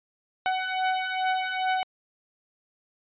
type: beating tone pair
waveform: sawtooth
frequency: 747 / 749.4 Hz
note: F#5 / F#5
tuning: +16 / +22 cents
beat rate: 2.4 Hz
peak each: -25 / -23 dBFS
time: 0.46-1.83 s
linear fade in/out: 0 ms
effects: resampled to 8000 Hz